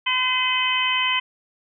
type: harmonic tone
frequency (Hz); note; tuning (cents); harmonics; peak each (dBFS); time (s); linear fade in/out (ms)
510; C5; -44; 2 / 3 / 4 / 5 / 6; -25 / -34 / -25 / -25 / -23; 0.06-1.2; 10
effects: none